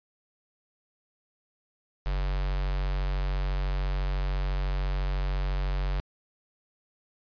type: tone with notch filter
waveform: square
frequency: 47 Hz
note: F#1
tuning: 28 cents sharp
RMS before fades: -28 dBFS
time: 2.06-6 s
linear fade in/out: 0 ms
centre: 270 Hz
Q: 0.92
effects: resampled to 11025 Hz